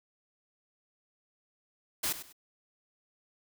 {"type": "noise with echo", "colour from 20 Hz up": "white", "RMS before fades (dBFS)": -31, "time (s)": [2.03, 2.13], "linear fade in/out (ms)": 10, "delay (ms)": 99, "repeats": 2, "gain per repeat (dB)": -12, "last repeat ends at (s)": 2.328, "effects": []}